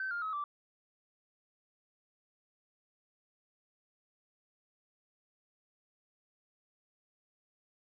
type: tone with pitch steps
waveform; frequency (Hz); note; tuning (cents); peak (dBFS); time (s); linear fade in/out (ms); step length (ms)
sine; 1540 / 1404.1 / 1280.1 / 1167.1; G6 / F6 / D#6 / D6; -31 / +9 / +49 / -11; -33; 0-0.44; 2; 110
effects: tanh soft clip ceiling -29 dBFS